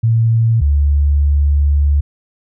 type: tone pair in turn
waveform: sine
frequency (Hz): 114 / 72.04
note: A#2 / D2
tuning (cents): -38 / -33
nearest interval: minor sixth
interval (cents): 795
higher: first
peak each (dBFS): -9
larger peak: neither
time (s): 0.03-0.61 / 0.61-2.01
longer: second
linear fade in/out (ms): 10
effects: none